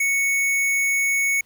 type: tone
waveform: square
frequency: 2217 Hz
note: C#7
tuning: in tune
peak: -19 dBFS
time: 0-1.41 s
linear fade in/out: 5 ms
effects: pink hiss -61 dBFS RMS until 1.45 s